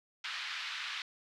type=band-pass noise; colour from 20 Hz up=white; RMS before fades=-40 dBFS; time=0.24-1.02 s; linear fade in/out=2 ms; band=1200 to 3900 Hz; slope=24 dB/octave; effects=none